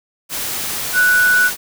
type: tone in noise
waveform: sine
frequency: 1480 Hz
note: F#6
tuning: in tune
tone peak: -10 dBFS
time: 0.93-1.51 s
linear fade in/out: 50 ms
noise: white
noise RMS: -23 dBFS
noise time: 0.29-1.57 s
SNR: +10 dB
effects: none